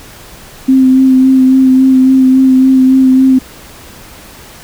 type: tone with vibrato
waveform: sine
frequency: 261.6 Hz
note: C4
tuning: in tune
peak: -3 dBFS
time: 0.68-3.39 s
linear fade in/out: 10 ms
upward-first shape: sine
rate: 3.6 Hz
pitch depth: 19 cents each way
effects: pink hiss -34 dBFS RMS until 4.63 s